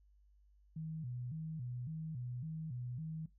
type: tone with vibrato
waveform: sine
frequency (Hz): 140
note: C#3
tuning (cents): +18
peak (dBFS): -40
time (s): 0.76-3.26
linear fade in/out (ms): 5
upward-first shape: square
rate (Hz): 1.8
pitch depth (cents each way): 220
effects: noise-tail reverb RT60 0.2 s tail -19 dB re dry + added 50 Hz sine -64 dBFS peak until 3.38 s